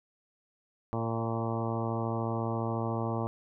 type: harmonic tone with a mistuned harmonic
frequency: 114.1 Hz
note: A#2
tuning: 37 cents flat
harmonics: 1 / 2 / 3 / 4 / 5 / 6 / 7 / 8 / 9 / 10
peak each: -33 / -36 / -38 / -39 / -40 / -41 / -41 / -42 / -43 / -43 dBFS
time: 0.93-3.27 s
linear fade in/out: 0 ms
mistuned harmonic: 5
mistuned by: +16 cents
effects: none